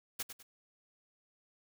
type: noise with echo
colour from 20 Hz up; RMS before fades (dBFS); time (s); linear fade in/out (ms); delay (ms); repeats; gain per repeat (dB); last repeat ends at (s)
white; -37; 0.19-0.23; 10; 100; 2; -9; 0.43
effects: none